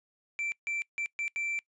triangle tone bursts at uneven times, 2342 Hz, D7, 5 cents flat, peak -29 dBFS, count 5, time 0.39-0.52 / 0.67-0.82 / 0.98-1.06 / 1.19-1.28 / 1.36-1.59 s, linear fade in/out 0 ms, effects noise-tail reverb RT60 0.1 s tail -24 dB re dry + resampled to 22050 Hz

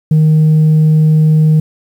sine tone, 155.56 Hz, D#3, in tune, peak -3 dBFS, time 0.11-1.6 s, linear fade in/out 5 ms, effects tanh soft clip ceiling -4 dBFS + 7-bit

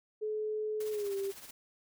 sine tone with pitch glide, 428.9 to 393.3 Hz, A4 to G4, -44 to +6 cents, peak -32 dBFS, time 0.21-1.32 s, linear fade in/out 20 ms, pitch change -150 cents, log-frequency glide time 0.91-1.14 s
white noise with tremolo, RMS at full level -47 dBFS, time 0.8-1.51 s, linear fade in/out 5 ms, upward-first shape triangle, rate 16 Hz, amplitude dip 65%
effects none

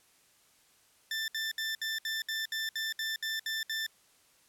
20% pulse tone bursts, 1775 Hz, A6, 15 cents sharp, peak -27 dBFS, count 12, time 1.11-3.865 s, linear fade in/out 2 ms, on 170 ms, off 65 ms, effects white hiss -65 dBFS RMS until 4.48 s + low-pass 12000 Hz 12 dB/octave

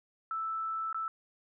sine tone with dropouts, 1319 Hz, E6, 1 cent sharp, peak -32 dBFS, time 0.31-1.08 s, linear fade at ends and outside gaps 1 ms, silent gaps 0.928-0.945 s, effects none

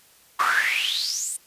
brown noise with high-pass filter sweep, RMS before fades -24 dBFS, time 0.39-1.37 s, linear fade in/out 10 ms, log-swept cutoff 1100 to 9300 Hz, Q 9.3, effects white hiss -55 dBFS RMS until 1.46 s + resampled to 32000 Hz

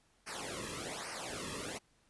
pink noise with flanger, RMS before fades -42 dBFS, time 0.26-1.79 s, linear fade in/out 20 ms, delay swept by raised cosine 0.27 to 1.37 ms, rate 1.2 Hz, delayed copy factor -0.95, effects pink hiss -71 dBFS RMS until 2.09 s + resampled to 24000 Hz

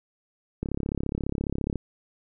click train, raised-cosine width 3 ms, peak -15 dBFS, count 40, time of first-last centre 0.63-1.757 s, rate 34.6 Hz, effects none

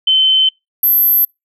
sine tone pair in turn, 3071 / 12254 Hz, G7 / G9, -36 / -40 cents, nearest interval 2 octaves, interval 2396 cents, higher second, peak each -8 dBFS, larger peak neither, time 0.07-0.49 / 0.83-1.25 s, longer neither, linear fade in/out 5 ms, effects noise-tail reverb RT60 0.2 s tail -26 dB re dry

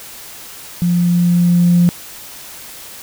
sine tone with level ramp, 174.61 Hz, F3, in tune, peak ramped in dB -11 to -6 dBFS, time 0.82-1.89 s, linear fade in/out 0 ms, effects tanh soft clip ceiling -3 dBFS + white hiss -34 dBFS RMS until 3.02 s

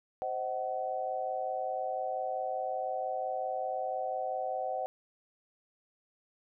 sine chord, C diminished, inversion none, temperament just, 523.3 / 627.9 / 753.5 Hz, C5 / Eb5 / Gb5, 0 / +16 / +31 cents, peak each -37 / -38 / -34 dBFS, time 0.22-4.86 s, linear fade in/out 0 ms, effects none

